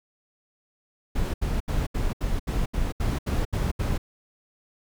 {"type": "noise bursts", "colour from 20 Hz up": "brown", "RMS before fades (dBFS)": -25, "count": 11, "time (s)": [1.15, 3.98], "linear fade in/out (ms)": 10, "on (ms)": 190, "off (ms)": 74, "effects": []}